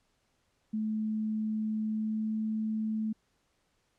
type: tone with pitch glide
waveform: sine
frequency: 216.6 to 218 Hz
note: A3 to A3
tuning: -27 to -16 cents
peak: -29 dBFS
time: 0.73-3.13 s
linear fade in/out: 10 ms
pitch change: +11 cents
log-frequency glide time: 1.87-2.37 s
effects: pink hiss -74 dBFS RMS until 3.98 s + low-pass 9000 Hz 12 dB/octave